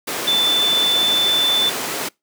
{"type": "tone in noise", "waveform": "sine", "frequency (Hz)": 3520, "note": "A7", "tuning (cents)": 0, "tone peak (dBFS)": -14, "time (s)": [0.27, 1.7], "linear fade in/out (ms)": 10, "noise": "pink", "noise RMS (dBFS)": -23, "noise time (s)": [0.07, 2.09], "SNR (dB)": 6, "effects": ["noise-tail reverb RT60 0.2 s tail -25 dB re dry", "high-pass 300 Hz 12 dB/octave"]}